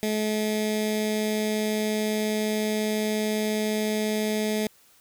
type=tone with notch filter; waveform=15% pulse; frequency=214.4 Hz; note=A3; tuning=45 cents flat; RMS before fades=-26 dBFS; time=0.03-4.67 s; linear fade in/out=0 ms; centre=1100 Hz; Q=0.78; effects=white hiss -58 dBFS RMS until 5 s